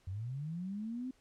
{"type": "linear sweep", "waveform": "sine", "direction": "up", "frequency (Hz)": [87.31, 263], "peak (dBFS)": -37, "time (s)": [0.07, 1.11], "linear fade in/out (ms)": 5, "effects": ["pink hiss -70 dBFS RMS until 1.2 s", "low-pass 9000 Hz 12 dB/octave"]}